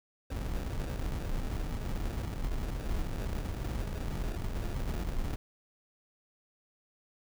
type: noise with sample-and-hold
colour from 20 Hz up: brown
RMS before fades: -34 dBFS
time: 0.3-5.36 s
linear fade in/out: 5 ms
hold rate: 1050 Hz
effects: none